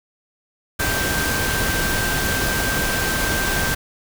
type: tone in noise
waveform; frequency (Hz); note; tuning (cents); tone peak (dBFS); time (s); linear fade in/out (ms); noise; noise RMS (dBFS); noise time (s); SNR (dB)
sine; 1568; G6; 0; -24; 0.79-3.75; 10; pink; -22; 0.79-3.75; -5
effects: none